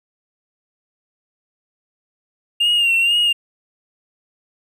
triangle tone with vibrato, 2794 Hz, F7, in tune, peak -11 dBFS, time 2.6-3.33 s, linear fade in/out 10 ms, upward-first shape sine, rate 2.1 Hz, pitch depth 55 cents each way, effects tanh soft clip ceiling -7 dBFS

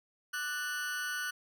40% pulse tone with amplitude modulation, 1480 Hz, F#6, in tune, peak -30 dBFS, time 0.33-1.31 s, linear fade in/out 10 ms, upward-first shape sine, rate 297 Hz, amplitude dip 70%, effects none

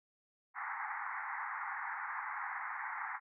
pink band-pass noise, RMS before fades -41 dBFS, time 0.54-3.2 s, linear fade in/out 50 ms, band 800 to 2100 Hz, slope 96 dB/octave, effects none

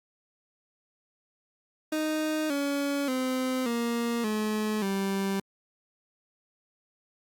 30% pulse tone with pitch steps, 310 / 282.6 / 257.7 / 234.9 / 214.2 / 195.29 Hz, D#4 / C#4 / C4 / A#3 / A3 / G3, -6 / +34 / -26 / +13 / -46 / -6 cents, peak -24 dBFS, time 1.92-5.4 s, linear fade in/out 5 ms, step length 580 ms, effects Opus 48 kbps

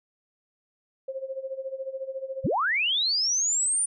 sine tone with tremolo, 532 Hz, C5, 29 cents sharp, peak -28 dBFS, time 1.08-2.47 s, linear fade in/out 5 ms, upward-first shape sine, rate 14 Hz, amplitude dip 80%
sine linear sweep, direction up, 58.27 to 9370 Hz, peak -22 dBFS, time 2.44-3.86 s, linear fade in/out 10 ms
effects none

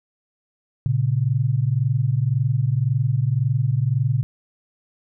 sine tone pair together, 115.6 / 137.47 Hz, A#2 / C#3, -14 / -14 cents, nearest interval minor third, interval 300 cents, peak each -20 dBFS, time 0.86-4.23 s, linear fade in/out 0 ms, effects none

